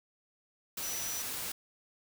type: tone in noise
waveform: sine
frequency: 5900 Hz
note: F#8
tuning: 6 cents flat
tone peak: -38 dBFS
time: 0.83-1.22 s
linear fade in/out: 5 ms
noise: white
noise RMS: -38 dBFS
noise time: 0.77-1.52 s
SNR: -3 dB
effects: none